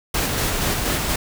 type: noise with tremolo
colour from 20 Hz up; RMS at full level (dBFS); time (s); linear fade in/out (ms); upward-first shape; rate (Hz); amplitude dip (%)
pink; -21; 0.14-1.16; 5; square; 4.2; 25
effects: none